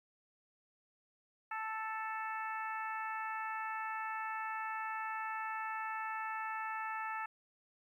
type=harmonic tone; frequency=440 Hz; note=A4; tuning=in tune; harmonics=2 / 3 / 4 / 5 / 6; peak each=-41 / -42 / -44 / -50 / -50 dBFS; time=1.51-7.26 s; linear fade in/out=5 ms; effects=12-bit